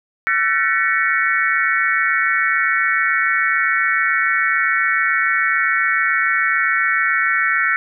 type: tone cluster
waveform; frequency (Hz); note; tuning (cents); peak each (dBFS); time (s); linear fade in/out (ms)
sine; 1349 / 1509 / 1773 / 1920 / 2225; E6 / F#6 / A6 / B6 / C#7; +40 / +34 / +13 / -49 / +6; -21; 0.27-7.76; 0
effects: none